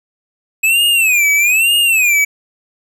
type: tone with vibrato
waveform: square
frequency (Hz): 2550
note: D#7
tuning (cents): +42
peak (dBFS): -10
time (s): 0.63-2.25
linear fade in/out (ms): 10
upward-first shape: sine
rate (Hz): 1.1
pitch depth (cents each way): 190
effects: none